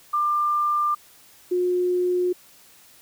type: tone pair in turn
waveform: sine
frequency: 1193 / 359.5 Hz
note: D6 / F#4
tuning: +27 / -50 cents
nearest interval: octave + major sixth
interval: 2077 cents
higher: first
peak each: -19 dBFS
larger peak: neither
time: 0.13-0.95 / 1.51-2.33 s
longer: neither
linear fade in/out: 10 ms
effects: white hiss -52 dBFS RMS until 3.01 s